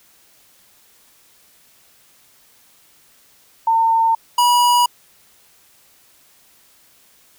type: tone pair in turn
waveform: sine / square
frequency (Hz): 906 / 970.2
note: A#5 / B5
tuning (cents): -50 / -31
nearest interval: minor second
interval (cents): 119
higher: second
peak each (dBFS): -12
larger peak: neither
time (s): 3.67-4.15 / 4.38-4.86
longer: neither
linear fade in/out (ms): 5
effects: white hiss -53 dBFS RMS until 7.38 s

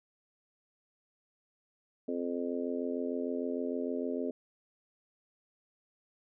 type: harmonic tone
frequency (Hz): 86.6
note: F2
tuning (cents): -14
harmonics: 3 / 4 / 5 / 6 / 7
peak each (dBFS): -35 / -40 / -37 / -43 / -41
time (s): 2.08-4.31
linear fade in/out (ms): 5
effects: none

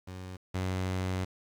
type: tone pair in turn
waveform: sawtooth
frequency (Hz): 92.6 / 92.95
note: F#2 / F#2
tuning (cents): +2 / +8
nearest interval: unison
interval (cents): 6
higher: second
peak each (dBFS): -36 / -26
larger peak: second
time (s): 0.07-0.37 / 0.54-1.25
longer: second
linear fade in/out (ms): 10
effects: low-pass 8000 Hz 12 dB/octave + 9-bit

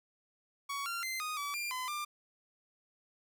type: tone with pitch steps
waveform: sawtooth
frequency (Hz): 1122 / 1380 / 2076 / 1241 / 1148 / 2390 / 1017 / 1192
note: C#6 / F6 / C7 / D#6 / D6 / D7 / C6 / D6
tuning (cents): +21 / -21 / -14 / -5 / -40 / +30 / -50 / +25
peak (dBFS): -32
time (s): 0.69-2.05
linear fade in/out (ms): 10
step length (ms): 170
effects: none

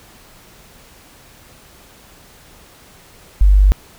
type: tone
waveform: sine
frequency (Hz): 49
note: G1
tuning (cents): 0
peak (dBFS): -6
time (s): 3.41-3.72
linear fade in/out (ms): 0
effects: pink hiss -45 dBFS RMS until 3.98 s

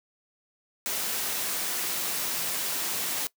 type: noise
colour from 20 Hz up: white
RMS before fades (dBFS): -30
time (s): 0.86-3.27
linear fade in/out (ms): 0
effects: noise-tail reverb RT60 0.1 s tail -21 dB re dry + high-pass 150 Hz 12 dB/octave

